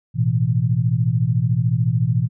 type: chord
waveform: sine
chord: A suspended second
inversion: none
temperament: just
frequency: 110 / 123.75 / 165 Hz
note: A2 / B2 / E3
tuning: 0 / +4 / +2 cents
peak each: -21 / -18 / -22 dBFS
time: 0.14-2.29 s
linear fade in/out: 50 ms
effects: none